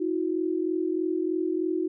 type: tone pair together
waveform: sine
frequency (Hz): 320.7 / 363.9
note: E4 / F#4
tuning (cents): -48 / -29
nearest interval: major second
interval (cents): 219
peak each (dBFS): -27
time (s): 0-1.88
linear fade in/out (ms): 10
effects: none